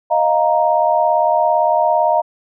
sine chord, Eb suspended second, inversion none, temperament just, 622.3 / 700 / 933.4 Hz, Eb5 / F5 / Bb5, 0 / +4 / +2 cents, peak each -16 dBFS, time 0.1-2.22 s, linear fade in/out 20 ms, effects none

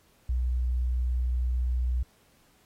sine tone, 61.74 Hz, B1, in tune, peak -24 dBFS, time 0.29-2.03 s, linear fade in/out 5 ms, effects pink hiss -64 dBFS RMS until 2.65 s + AAC 48 kbps

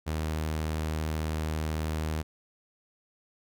sawtooth tone, 78.2 Hz, D#2, 9 cents sharp, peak -25 dBFS, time 0.06-2.23 s, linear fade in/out 20 ms, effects none

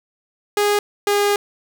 sawtooth tone pair in turn, 412.2 / 408.2 Hz, G#4 / G#4, -13 / -30 cents, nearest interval unison, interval 17 cents, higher first, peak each -11 dBFS, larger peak neither, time 0.57-0.79 / 1.07-1.36 s, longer second, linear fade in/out 2 ms, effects none

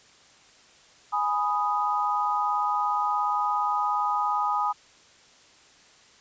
sine chord, G# minor, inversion none, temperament equal, 830.6 / 987.8 / 1244.5 Hz, G#5 / B5 / D#6, 0 / 0 / 0 cents, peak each -27 / -29 / -26 dBFS, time 1.12-4.73 s, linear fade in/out 20 ms, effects white hiss -55 dBFS RMS until 6.2 s + resampled to 16000 Hz

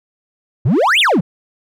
triangle exponential two-way sweep, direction up then down, 102 to 3729 to 141.9 Hz, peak -8 dBFS, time 0.65-1.21 s, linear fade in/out 10 ms, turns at 1 s, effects none

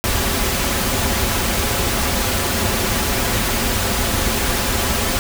pink noise with comb filter, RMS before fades -19 dBFS, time 0.04-5.19 s, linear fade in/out 0 ms, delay 6.5 ms, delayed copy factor -0.55, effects none

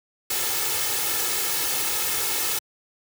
white noise with comb filter, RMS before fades -25 dBFS, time 0.3-2.59 s, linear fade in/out 5 ms, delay 2.3 ms, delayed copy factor +0.7, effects high-pass 100 Hz 12 dB/octave

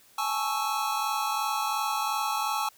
square chord, A major seventh, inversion third, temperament equal with one note detuned, 830.6 / 873.4 / 1108.7 / 1318.5 Hz, G#5 / A5 / C#6 / E6, 0 / -13 / 0 / 0 cents, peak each -33 dBFS, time 0.18-2.69 s, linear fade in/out 5 ms, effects white hiss -58 dBFS RMS until 2.77 s

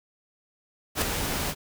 pink noise with ADSR envelope, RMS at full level -22 dBFS, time 0.95-1.55 s, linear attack 69 ms, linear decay 5 ms, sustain -7 dB, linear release 54 ms, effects none

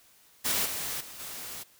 white noise with level steps, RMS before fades -28 / -34 / -45 / -40 dBFS, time 0.44-1.64 s, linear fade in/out 20 ms, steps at 0.65 / 1 / 1.19 s, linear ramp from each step 10 ms, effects white hiss -60 dBFS RMS until 1.79 s

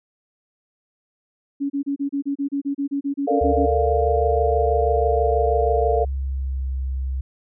sine tone bursts, 280.5 Hz, C#4, 21 cents sharp, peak -20 dBFS, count 16, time 1.6-3.665 s, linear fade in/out 20 ms, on 100 ms, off 31 ms
sine chord, Bb major seventh, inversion third, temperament equal, 440 / 466.2 / 587.3 / 698.5 Hz, A4 / Bb4 / D5 / F5, 0 / 0 / 0 / 0 cents, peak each -22 / -23 / -26 / -21 dBFS, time 3.27-6.05 s, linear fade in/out 10 ms
sine tone with pitch glide, 73.8 to 65.75 Hz, D2 to C2, +9 to +9 cents, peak -22 dBFS, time 3.41-7.21 s, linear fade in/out 5 ms, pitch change -200 cents, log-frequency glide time 4.29-6.69 s
effects none

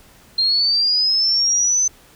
sine linear sweep, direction up, 4164 to 6150 Hz, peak -14 dBFS, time 0.38-1.88 s, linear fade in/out 5 ms, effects pink hiss -49 dBFS RMS until 2.15 s

